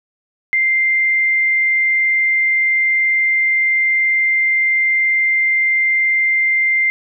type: tone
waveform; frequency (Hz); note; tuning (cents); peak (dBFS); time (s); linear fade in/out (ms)
sine; 2093; C7; 0; -12; 0.53-6.9; 0
effects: none